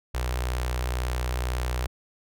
sawtooth tone with notch filter, 62 Hz, B1, 7 cents sharp, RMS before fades -28 dBFS, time 0.14-1.87 s, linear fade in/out 10 ms, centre 210 Hz, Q 0.51, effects none

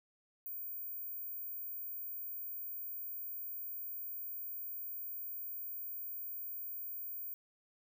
sine tone, 15260 Hz, A#9, 39 cents sharp, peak -40 dBFS, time 0.46-7.34 s, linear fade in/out 0 ms, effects none

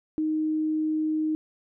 sine tone, 311.1 Hz, D#4, in tune, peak -23 dBFS, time 0.18-1.35 s, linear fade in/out 0 ms, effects none

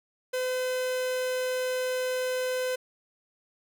45% pulse tone, 509 Hz, C5, 48 cents flat, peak -27 dBFS, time 0.33-2.76 s, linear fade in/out 10 ms, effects none

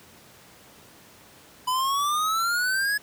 square exponential sweep, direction up, 996 to 1700 Hz, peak -23 dBFS, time 1.67-2.98 s, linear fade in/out 10 ms, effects pink hiss -51 dBFS RMS until 3.02 s + high-pass 100 Hz 12 dB/octave

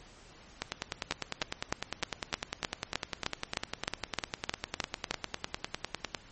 two click trains, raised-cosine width 0.2 ms, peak -14 / -11 dBFS, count 56 / 14, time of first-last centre 0.62-6.148 / 1.11-5.11 s, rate 9.95 / 3.25 Hz, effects pink hiss -55 dBFS RMS until 6.31 s + MP3 32 kbps

